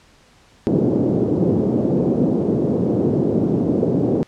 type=band-pass noise; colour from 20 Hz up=white; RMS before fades=-18 dBFS; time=0.67-4.23 s; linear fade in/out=0 ms; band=120 to 420 Hz; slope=24 dB/octave; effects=pink hiss -52 dBFS RMS until 4.27 s + low-pass 7000 Hz 12 dB/octave